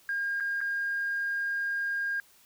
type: tone with dropouts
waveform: sine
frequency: 1615 Hz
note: G#6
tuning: 49 cents flat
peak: -27 dBFS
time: 0.09-2.2 s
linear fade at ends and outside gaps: 1 ms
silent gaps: 0.401-0.406 / 0.606-0.613 s
effects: tanh soft clip ceiling -23 dBFS + white hiss -60 dBFS RMS until 2.45 s